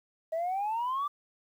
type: exponential sweep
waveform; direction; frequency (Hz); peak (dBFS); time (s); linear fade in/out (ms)
sine; up; 635 to 1186; -27; 0.32-1.08; 10
effects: tanh soft clip ceiling -26 dBFS + 10-bit